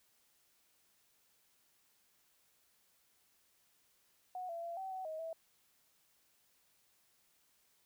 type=tone with pitch steps; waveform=sine; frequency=734 / 675 / 681 / 765 / 753 / 631 / 653 Hz; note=F#5 / E5 / F5 / G5 / F#5 / D#5 / E5; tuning=-14 / +41 / -44 / -42 / +30 / +24 / -17 cents; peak=-40 dBFS; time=4.35-5.33 s; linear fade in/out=2 ms; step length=140 ms; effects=white hiss -73 dBFS RMS until 7.85 s